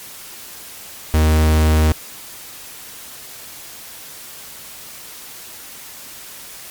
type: tone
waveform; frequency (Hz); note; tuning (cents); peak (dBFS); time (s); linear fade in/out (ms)
45% pulse; 78; D#2; +5; -11; 1.14-1.92; 0
effects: white hiss -36 dBFS RMS until 6.7 s + MP3 96 kbps